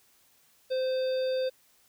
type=harmonic tone; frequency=518 Hz; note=C5; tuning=17 cents flat; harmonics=1 / 3 / 5 / 7 / 9; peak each=-26 / -46 / -49 / -44 / -45 dBFS; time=0.7-1.5 s; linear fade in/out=20 ms; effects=white hiss -64 dBFS RMS until 1.88 s